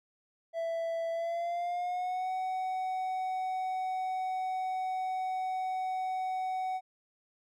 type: tone with pitch glide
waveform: triangle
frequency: 663 to 748.5 Hz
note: E5 to F#5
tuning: +10 to +20 cents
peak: -29 dBFS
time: 0.53-6.81 s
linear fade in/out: 50 ms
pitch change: +210 cents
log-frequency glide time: 1.11-2.31 s
effects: none